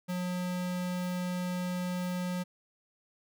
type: tone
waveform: square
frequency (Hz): 180.1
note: F#3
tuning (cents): -46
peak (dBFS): -32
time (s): 0.08-2.44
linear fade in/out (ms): 20
effects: none